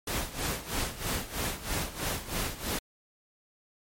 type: noise with tremolo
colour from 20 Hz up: pink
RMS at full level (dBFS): -30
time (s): 0.07-2.79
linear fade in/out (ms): 5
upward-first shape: sine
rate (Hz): 3.1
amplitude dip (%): 80
effects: MP3 64 kbps